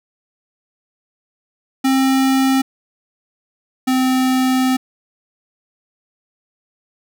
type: tone pair in turn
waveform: square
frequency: 265.9 / 258.5 Hz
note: C4 / C4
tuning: +28 / -21 cents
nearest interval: unison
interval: 49 cents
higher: first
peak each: -13 / -14 dBFS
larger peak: first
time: 1.84-2.62 / 3.87-4.77 s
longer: second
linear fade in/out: 10 ms
effects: none